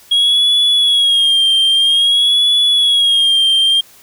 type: tone with vibrato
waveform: sine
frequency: 3289 Hz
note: G#7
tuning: 18 cents flat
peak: -6 dBFS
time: 0.11-3.81 s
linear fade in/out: 10 ms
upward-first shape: sine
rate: 0.51 Hz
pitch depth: 66 cents each way
effects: tanh soft clip ceiling -8 dBFS + white hiss -44 dBFS RMS until 4.02 s